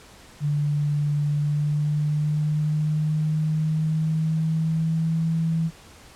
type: tone with pitch glide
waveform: sine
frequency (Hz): 146.83 to 162.92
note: D3 to E3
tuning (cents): 0 to -20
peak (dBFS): -20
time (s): 0.4-5.71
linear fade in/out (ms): 50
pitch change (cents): +180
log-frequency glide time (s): 1.31-5.28
effects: pink hiss -48 dBFS RMS until 6.15 s + low-pass 10000 Hz 12 dB/octave